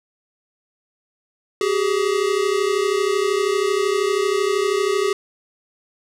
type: tone pair together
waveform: square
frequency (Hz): 382.5 / 415.3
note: G4 / G#4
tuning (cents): -42 / 0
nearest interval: minor second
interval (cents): 142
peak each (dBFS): -21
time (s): 1.61-5.13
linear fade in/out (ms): 2
effects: low-pass 9000 Hz 12 dB/octave